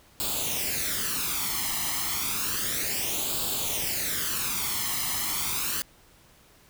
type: noise with flanger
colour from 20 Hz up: white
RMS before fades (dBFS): -29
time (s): 0.2-5.82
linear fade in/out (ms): 0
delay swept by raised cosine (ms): 0.25 to 0.99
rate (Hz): 0.31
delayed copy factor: +0.7
effects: pink hiss -57 dBFS RMS until 6.69 s